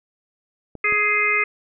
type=clicks; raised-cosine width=2 ms; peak=-22 dBFS; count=2; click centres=0.753 / 0.924 s
type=harmonic tone; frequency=417.9 Hz; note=G#4; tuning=11 cents sharp; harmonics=1 / 3 / 4 / 5 / 6; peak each=-29 / -25 / -30 / -19 / -22 dBFS; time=0.84-1.44 s; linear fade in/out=5 ms
effects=none